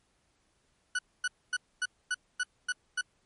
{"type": "tone bursts", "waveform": "40% pulse", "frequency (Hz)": 1480, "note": "F#6", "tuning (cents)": 0, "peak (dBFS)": -27, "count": 8, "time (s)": [0.95, 3.012], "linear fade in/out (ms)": 5, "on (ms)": 39, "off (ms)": 250, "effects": ["pink hiss -72 dBFS RMS until 3.25 s", "MP3 48 kbps"]}